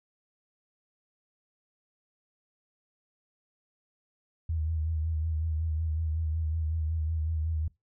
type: tone with vibrato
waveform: sine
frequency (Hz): 79.5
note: D#2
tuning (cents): +38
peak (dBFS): -27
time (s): 4.49-7.68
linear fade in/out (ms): 5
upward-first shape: sine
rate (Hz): 5.4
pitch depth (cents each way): 51
effects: noise-tail reverb RT60 0.2 s tail -22 dB re dry